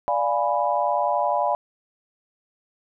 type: chord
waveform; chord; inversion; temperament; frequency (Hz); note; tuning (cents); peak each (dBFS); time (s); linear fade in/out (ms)
sine; D diminished seventh; none; equal; 587.3 / 698.5 / 830.6 / 987.8; D5 / F5 / Ab5 / Cb6; 0 / 0 / 0 / 0; -25; 0.08-1.55; 0
effects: none

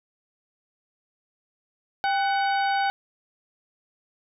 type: harmonic tone with a mistuned harmonic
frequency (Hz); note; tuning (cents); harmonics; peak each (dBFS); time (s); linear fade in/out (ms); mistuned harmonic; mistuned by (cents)
747; F#5; +16; 1 / 2 / 3 / 4 / 5 / 6; -22 / -28 / -36 / -38 / -39 / -40; 2.04-2.9; 0; 1; +100
effects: none

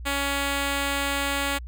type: tone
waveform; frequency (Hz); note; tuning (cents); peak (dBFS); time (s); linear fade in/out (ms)
5% pulse; 280; C#4; +18; -13; 0.05-1.59; 20
effects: added 60 Hz sine -34 dBFS peak until 1.67 s

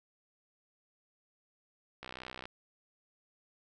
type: click train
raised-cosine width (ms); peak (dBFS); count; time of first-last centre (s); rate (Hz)
0.3; -27; 28; 2.03-2.455; 63.5
effects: none

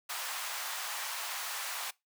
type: high-pass noise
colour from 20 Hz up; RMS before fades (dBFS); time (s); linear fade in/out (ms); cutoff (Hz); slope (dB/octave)
pink; -38; 0.09-1.91; 10; 810; 24
effects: noise-tail reverb RT60 0.2 s tail -22 dB re dry

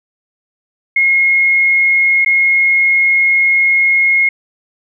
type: tone with dropouts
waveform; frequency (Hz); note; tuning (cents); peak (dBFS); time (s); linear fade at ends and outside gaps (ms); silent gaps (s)
sine; 2156; C#7; -49; -8; 0.96-4.29; 5; 2.248-2.26
effects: none

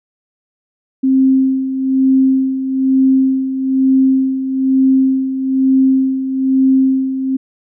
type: tone with tremolo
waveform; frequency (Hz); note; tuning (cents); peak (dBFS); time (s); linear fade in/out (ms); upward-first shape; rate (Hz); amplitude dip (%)
sine; 264.6; C4; +20; -7; 1.03-7.37; 10; sine; 1.1; 65
effects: none

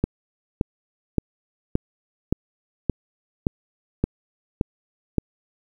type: click train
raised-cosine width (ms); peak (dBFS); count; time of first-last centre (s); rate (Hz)
3; -6; 10; 0.04-5.183; 1.75
effects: 8-bit

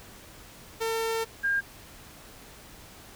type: tone pair in turn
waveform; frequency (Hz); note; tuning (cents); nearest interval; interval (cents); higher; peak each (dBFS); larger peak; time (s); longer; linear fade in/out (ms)
sawtooth / sine; 451.5 / 1609; A4 / G6; +45 / +45; octave + minor seventh; 2200; second; -23; neither; 0.8-1.25 / 1.43-1.61; first; 20
effects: pink hiss -49 dBFS RMS until 3.15 s

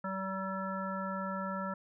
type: harmonic tone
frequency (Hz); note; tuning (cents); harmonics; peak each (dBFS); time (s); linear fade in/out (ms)
191.4; G3; -41; 1 / 3 / 5 / 7 / 9; -38 / -41 / -42 / -39 / -47; 0.04-1.74; 5
effects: none

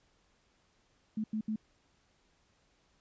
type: tone bursts at uneven times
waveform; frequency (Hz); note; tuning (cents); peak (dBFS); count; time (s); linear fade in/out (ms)
sine; 216.6; A3; -27; -31; 3; 1.17-1.24 / 1.33-1.41 / 1.48-1.56; 5
effects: pink hiss -71 dBFS RMS until 3 s + resampled to 16000 Hz

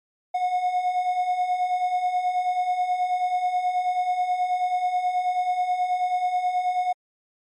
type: beating tone pair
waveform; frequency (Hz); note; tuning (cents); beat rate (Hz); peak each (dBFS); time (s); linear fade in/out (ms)
triangle; 719 / 728.3; F#5 / F#5; -50 / -28; 9.3; -27 / -20; 0.34-6.93; 10
effects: MP3 48 kbps

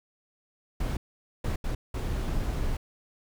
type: noise bursts at uneven times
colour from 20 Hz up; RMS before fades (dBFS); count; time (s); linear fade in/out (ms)
brown; -29; 4; 0.8-0.97 / 1.44-1.56 / 1.64-1.75 / 1.94-2.77; 5
effects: none

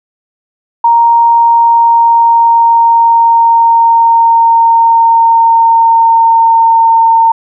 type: tone with pitch glide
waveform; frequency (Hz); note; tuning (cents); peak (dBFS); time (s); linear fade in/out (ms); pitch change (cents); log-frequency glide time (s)
sine; 932.3 to 910.5; A#5 to A#5; 0 to -41; -3; 0.84-7.32; 5; -41; 1.13-7.08
effects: none

